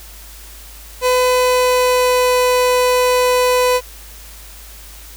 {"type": "tone with pitch glide", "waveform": "30% pulse", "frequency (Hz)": [503, 499.8], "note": ["B4", "B4"], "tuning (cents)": [32, 21], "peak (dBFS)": -9, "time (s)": [1.01, 3.81], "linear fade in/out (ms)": 50, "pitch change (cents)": -11, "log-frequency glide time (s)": [1.21, 2.41], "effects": ["added 52 Hz sine -37 dBFS peak until 5.16 s", "white hiss -39 dBFS RMS until 5.16 s"]}